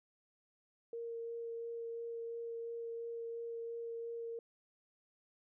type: tone with vibrato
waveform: sine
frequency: 463.6 Hz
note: A#4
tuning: 10 cents flat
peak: -40 dBFS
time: 0.93-4.39 s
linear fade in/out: 2 ms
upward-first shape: sine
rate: 2.9 Hz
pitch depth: 9 cents each way
effects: none